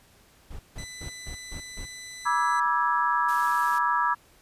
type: noise bursts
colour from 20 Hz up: brown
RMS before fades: -37 dBFS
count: 6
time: 0.5-1.858 s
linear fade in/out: 10 ms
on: 93 ms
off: 160 ms
type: tone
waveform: 15% pulse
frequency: 2000 Hz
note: B6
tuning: 21 cents sharp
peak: -33 dBFS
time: 0.78-2.6 s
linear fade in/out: 5 ms
type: chord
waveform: sine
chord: E dominant seventh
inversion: second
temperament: equal with one note detuned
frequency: 968 / 1174.7 / 1318.5 / 1661.2 Hz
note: B5 / D6 / E6 / G#6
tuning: -35 / 0 / 0 / 0 cents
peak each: -25 / -27 / -28 / -29 dBFS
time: 2.25-4.15 s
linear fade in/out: 20 ms
type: high-pass noise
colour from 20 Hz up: white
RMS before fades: -43 dBFS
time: 3.28-3.79 s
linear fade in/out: 10 ms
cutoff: 270 Hz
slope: 12 dB/octave
effects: pink hiss -58 dBFS RMS until 4.41 s + resampled to 32000 Hz